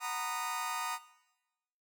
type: chord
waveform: sawtooth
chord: B major seventh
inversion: second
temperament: just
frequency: 740.8 / 926 / 987.8 / 1234.7 Hz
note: F#5 / A#5 / B5 / D#6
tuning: +2 / -12 / 0 / -14 cents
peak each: -40 / -36 / -40 / -34 dBFS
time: 0-0.99 s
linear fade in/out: 50 ms
effects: noise-tail reverb RT60 1.0 s tail -17 dB re dry